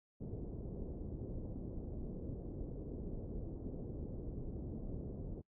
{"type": "low-pass noise", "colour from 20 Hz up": "pink", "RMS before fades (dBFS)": -44, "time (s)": [0.2, 5.42], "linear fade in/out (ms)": 20, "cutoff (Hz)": 460, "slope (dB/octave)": 24, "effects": ["noise-tail reverb RT60 0.1 s tail -24 dB re dry"]}